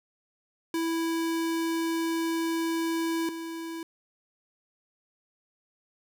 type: tone pair in turn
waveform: square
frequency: 329.6 / 329.6 Hz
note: E4 / E4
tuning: 0 / 0 cents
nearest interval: unison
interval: 0 cents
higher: neither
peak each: -27 / -35 dBFS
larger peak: first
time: 0.74-3.29 / 3.29-3.83 s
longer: first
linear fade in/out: 2 ms
effects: none